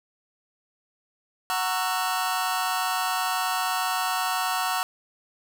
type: chord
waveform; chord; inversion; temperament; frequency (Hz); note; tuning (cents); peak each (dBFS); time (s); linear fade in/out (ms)
sawtooth; F# dominant seventh; none; just; 740 / 925 / 1110 / 1332; F#5 / A#5 / C#6 / E6; 0 / -14 / +2 / +18; -24 / -27 / -26 / -27; 1.5-4.83; 0
effects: none